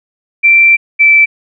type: tone pair in turn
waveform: sine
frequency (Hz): 2349 / 2325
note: D7 / D7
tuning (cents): 0 / -18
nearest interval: unison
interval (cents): 18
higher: first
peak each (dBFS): -3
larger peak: neither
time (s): 0.43-0.77 / 0.99-1.26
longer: first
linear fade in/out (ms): 20
effects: none